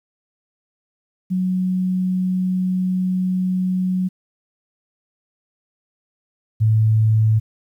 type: tone pair in turn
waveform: sine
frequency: 184.5 / 109.7 Hz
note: F#3 / A2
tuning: -5 / -5 cents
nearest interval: major sixth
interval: 900 cents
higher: first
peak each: -17 / -12 dBFS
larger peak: second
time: 1.3-4.09 / 6.6-7.4 s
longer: first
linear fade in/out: 20 ms
effects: 9-bit